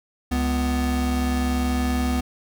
square tone pair together, 69.6 / 248.3 Hz, C#2 / B3, +8 / +9 cents, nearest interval octave + minor seventh, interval 2201 cents, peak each -24 dBFS, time 0.31-2.21 s, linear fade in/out 10 ms, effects none

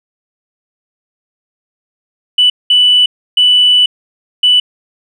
sine tone bursts at uneven times, 2974 Hz, F#7, 8 cents sharp, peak -4 dBFS, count 4, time 2.38-2.5 / 2.7-3.06 / 3.37-3.86 / 4.43-4.6 s, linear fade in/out 5 ms, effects tanh soft clip ceiling 0 dBFS

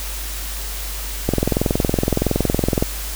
click train, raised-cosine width 2 ms, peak -3 dBFS, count 34, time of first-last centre 1.29-2.825 s, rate 21.5 Hz, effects added 50 Hz sine -27 dBFS peak until 3.15 s + white hiss -30 dBFS RMS until 3.15 s

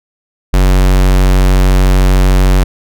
square tone, 46.68 Hz, F#1, 16 cents sharp, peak -6 dBFS, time 0.53-2.64 s, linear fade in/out 10 ms, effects none

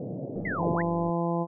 pink band-pass noise, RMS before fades -35 dBFS, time 0-0.76 s, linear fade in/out 2 ms, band 120 to 630 Hz, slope 48 dB/octave
click train, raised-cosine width 2 ms, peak -29 dBFS, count 72, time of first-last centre 0.36-1.096 s, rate 96.5 Hz
sine linear two-way sweep, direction down then up, 2100 to 100.7 to 2100 Hz, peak -30 dBFS, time 0.45-0.82 s, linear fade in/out 5 ms, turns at 0.72 s
harmonic tone, 170 Hz, F3, 46 cents flat, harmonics 1 / 2 / 3 / 4 / 5 / 6, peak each -28 / -31 / -33 / -34 / -35 / -36 dBFS, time 0.57-1.47 s, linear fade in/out 50 ms
effects none

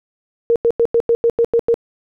sine tone bursts, 466.2 Hz, A#4, in tune, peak -10 dBFS, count 9, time 0.5-1.742 s, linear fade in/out 0 ms, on 58 ms, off 90 ms, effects none

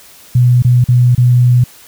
sine tone with dropouts, 123.2 Hz, B2, 4 cents flat, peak -5 dBFS, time 0.35-1.64 s, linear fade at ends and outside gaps 5 ms, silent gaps 0.623-0.647 / 0.842-0.886 / 1.15-1.178 s, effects white hiss -40 dBFS RMS until 1.87 s

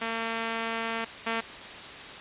5% pulse tone pair in turn, 227.2 / 227.2 Hz, A#3 / A#3, -44 / -44 cents, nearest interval unison, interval 0 cents, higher neither, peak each -18 / -16 dBFS, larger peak second, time 0.01-1.05 / 1.26-1.41 s, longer first, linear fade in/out 10 ms, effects white hiss -41 dBFS RMS until 2.2 s + resampled to 8000 Hz

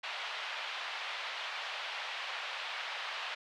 white band-pass noise, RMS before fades -40 dBFS, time 0.03-3.35 s, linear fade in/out 10 ms, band 660 to 3500 Hz, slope 24 dB/octave, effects none

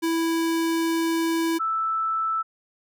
square / sine tone pair in turn, 329.6 / 1318.4 Hz, E4 / E6, 0 / 0 cents, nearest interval 2 octaves, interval 2400 cents, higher second, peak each -22 dBFS, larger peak neither, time 0.02-1.59 / 1.59-2.43 s, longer first, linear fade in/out 20 ms, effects none

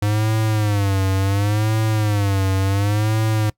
square tone with vibrato, 102.6 Hz, G#2, 21 cents flat, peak -17 dBFS, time 0.02-3.5 s, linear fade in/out 5 ms, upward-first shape sine, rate 0.7 Hz, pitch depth 120 cents each way, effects noise-tail reverb RT60 0.1 s tail -22 dB re dry

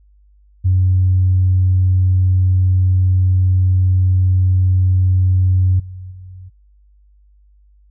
sine tone with level steps, 92.5 Hz, F#2, in tune, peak -9 / -28 / -32 dBFS, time 0.64-6.5 s, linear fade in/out 20 ms, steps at 5.79 / 6.11 s, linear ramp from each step 10 ms, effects tanh soft clip ceiling -5 dBFS + added 50 Hz sine -47 dBFS peak until 7.9 s

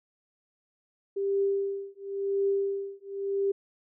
sine tone with tremolo, 395.5 Hz, G4, 15 cents sharp, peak -22 dBFS, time 1.16-3.52 s, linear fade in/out 10 ms, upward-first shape triangle, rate 0.95 Hz, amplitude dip 100%, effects none

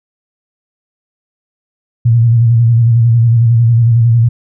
sine tone with vibrato, 116.54 Hz, A#2, in tune, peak -5 dBFS, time 2.05-4.29 s, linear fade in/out 10 ms, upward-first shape square, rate 11 Hz, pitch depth 44 cents each way, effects none

